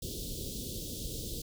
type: band-stop noise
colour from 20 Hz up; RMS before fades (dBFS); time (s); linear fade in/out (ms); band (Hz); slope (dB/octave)
pink; -39; 0.02-1.42; 5; 510 to 3300; 48
effects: none